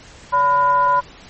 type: tone with frequency modulation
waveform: sine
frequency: 1000 Hz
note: B5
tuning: 21 cents sharp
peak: -12 dBFS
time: 0.32-1.01 s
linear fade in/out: 20 ms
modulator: 429 Hz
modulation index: 0.53
effects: pink hiss -42 dBFS RMS until 1.29 s + MP3 32 kbps